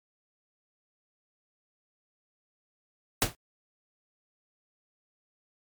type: noise with exponential decay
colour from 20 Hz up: pink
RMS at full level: -20 dBFS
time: 3.22-3.35 s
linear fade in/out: 0 ms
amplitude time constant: 28 ms
effects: MP3 96 kbps